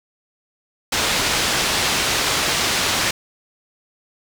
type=low-pass noise; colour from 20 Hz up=white; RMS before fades=-20 dBFS; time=0.92-3.11 s; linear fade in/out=5 ms; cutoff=5200 Hz; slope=12 dB/octave; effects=none